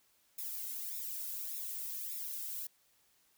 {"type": "noise with flanger", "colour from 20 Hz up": "violet", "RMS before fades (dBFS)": -41, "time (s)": [0.38, 2.67], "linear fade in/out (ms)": 5, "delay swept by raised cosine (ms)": [0.65, 1.75], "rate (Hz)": 1.7, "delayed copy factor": -0.8, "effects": ["white hiss -71 dBFS RMS until 3.37 s"]}